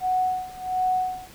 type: tone with tremolo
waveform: sine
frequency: 740 Hz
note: F#5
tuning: in tune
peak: -19 dBFS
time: 0-1.29 s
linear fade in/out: 50 ms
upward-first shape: sine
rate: 1.4 Hz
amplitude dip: 90%
effects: pink hiss -47 dBFS RMS until 1.34 s